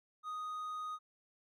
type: tone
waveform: triangle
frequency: 1244.5 Hz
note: D#6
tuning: in tune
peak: -37 dBFS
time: 0.23-0.99 s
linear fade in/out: 50 ms
effects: none